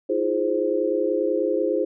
sine chord, F minor seventh, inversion third, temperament equal with one note detuned, 319 / 349.2 / 415.3 / 523.3 Hz, Eb4 / F4 / Ab4 / C5, +43 / 0 / 0 / 0 cents, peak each -27 / -26 / -25 / -24 dBFS, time 0.09-1.85 s, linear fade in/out 10 ms, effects none

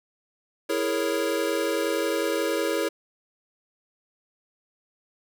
square chord, A# half-diminished seventh, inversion second, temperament equal, 329.6 / 415.3 / 466.2 / 554.4 Hz, E4 / G#4 / A#4 / C#5, 0 / 0 / 0 / 0 cents, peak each -30 dBFS, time 0.69-2.89 s, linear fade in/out 10 ms, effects none

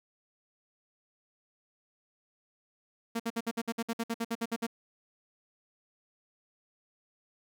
sawtooth tone bursts, 230 Hz, A#3, 23 cents flat, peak -26 dBFS, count 15, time 3.15-4.668 s, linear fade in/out 10 ms, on 48 ms, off 57 ms, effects none

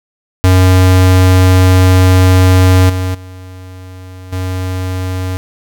square tone with level steps, 92.5 Hz, F#2, in tune, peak -5 / -14 / -29 / -16 dBFS, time 0.44-5.37 s, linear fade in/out 0 ms, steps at 2.89 / 3.14 / 4.32 s, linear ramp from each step 10 ms, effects none

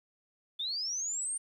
sine linear sweep, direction up, 3452 to 8950 Hz, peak -32 dBFS, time 0.59-1.38 s, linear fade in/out 10 ms, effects 11-bit

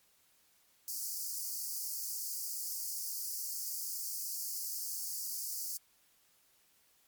white high-pass noise, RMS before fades -39 dBFS, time 0.88-5.77 s, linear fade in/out 0 ms, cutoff 4600 Hz, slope 96 dB/octave, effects white hiss -69 dBFS RMS until 7.07 s + MP3 96 kbps

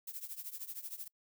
violet noise with tremolo, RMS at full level -41 dBFS, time 0.07-1.08 s, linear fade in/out 5 ms, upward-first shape triangle, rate 13 Hz, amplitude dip 90%, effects noise-tail reverb RT60 0.1 s tail -26 dB re dry

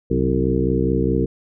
harmonic tone with a mistuned harmonic, 64.8 Hz, C2, 16 cents flat, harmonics 1 / 2 / 3 / 4 / 5 / 6 / 7, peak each -24 / -24 / -24 / -24 / -24 / -24 / -24 dBFS, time 0.1-1.26 s, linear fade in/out 10 ms, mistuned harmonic 3, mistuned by -77 cents, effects none

